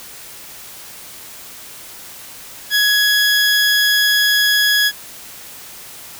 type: tone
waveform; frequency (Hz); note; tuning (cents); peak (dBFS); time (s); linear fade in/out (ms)
20% pulse; 1674; G#6; +13; -7; 2.7-4.92; 50
effects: white hiss -36 dBFS RMS until 6.19 s